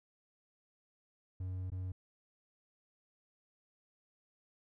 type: tone with dropouts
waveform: triangle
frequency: 92.5 Hz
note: F#2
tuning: in tune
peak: -35 dBFS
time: 1.4-1.92 s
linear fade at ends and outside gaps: 5 ms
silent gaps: 1.702-1.718 s
effects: none